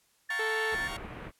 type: tone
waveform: sine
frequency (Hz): 1760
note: A6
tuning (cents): 0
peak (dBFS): -30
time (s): 0.29-0.88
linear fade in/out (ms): 10
type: chord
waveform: 15% pulse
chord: G half-diminished seventh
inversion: third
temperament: equal with one note detuned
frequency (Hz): 698.5 / 771.4 / 932.3 / 1108.7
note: F5 / G5 / Bb5 / Db6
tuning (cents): 0 / -28 / 0 / 0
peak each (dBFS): -37 / -39 / -37 / -34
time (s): 0.3-0.97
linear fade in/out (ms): 5
type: harmonic tone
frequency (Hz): 440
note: A4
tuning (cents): 0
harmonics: 1 / 2 / 3 / 5 / 6 / 7 / 8 / 9 / 10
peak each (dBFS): -33 / -39 / -43 / -47 / -49 / -50 / -51 / -52 / -53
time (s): 0.39-0.75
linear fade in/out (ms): 5
type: low-pass noise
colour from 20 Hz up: pink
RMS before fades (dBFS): -42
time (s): 0.7-1.32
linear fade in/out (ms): 50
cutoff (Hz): 2500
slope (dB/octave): 24
effects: white hiss -68 dBFS RMS until 1.39 s + low-pass 12000 Hz 12 dB/octave